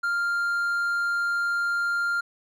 triangle tone, 1396.9 Hz, F6, in tune, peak -21 dBFS, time 0.03-2.21 s, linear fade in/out 10 ms, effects none

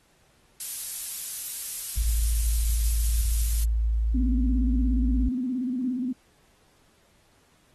violet noise, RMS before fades -29 dBFS, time 0.6-3.64 s, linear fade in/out 2 ms
sine tone, 55.5 Hz, A1, 16 cents sharp, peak -21 dBFS, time 1.97-5.29 s, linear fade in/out 5 ms
sine tone with vibrato, 252.4 Hz, B3, 38 cents sharp, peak -25 dBFS, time 4.14-6.13 s, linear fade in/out 10 ms, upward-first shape square, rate 17 Hz, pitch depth 72 cents each way
effects pink hiss -63 dBFS RMS until 7.74 s + AAC 32 kbps

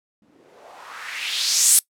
violet noise with low-pass filter sweep, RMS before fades -23 dBFS, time 0.22-1.79 s, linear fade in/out 2 ms, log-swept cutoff 220 to 10000 Hz, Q 2.6, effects noise-tail reverb RT60 0.1 s tail -21 dB re dry

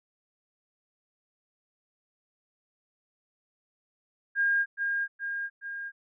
sine tone with echo, 1616 Hz, G#6, 48 cents flat, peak -22 dBFS, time 4.35-4.66 s, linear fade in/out 50 ms, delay 420 ms, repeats 3, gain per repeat -4 dB, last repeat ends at 5.92 s, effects none

